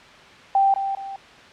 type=tone with echo; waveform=sine; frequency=784 Hz; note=G5; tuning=in tune; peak=-14 dBFS; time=0.55-0.74 s; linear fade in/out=2 ms; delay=210 ms; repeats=2; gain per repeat=-8 dB; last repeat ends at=1.16 s; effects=white hiss -45 dBFS RMS until 1.52 s + low-pass 3000 Hz 12 dB/octave